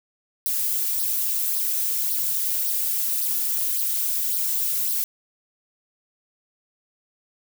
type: noise with flanger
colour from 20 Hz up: violet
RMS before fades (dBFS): -24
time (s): 0.46-5.04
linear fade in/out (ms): 0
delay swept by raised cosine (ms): 0.2 to 3.7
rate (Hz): 1.8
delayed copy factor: +0.7
effects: none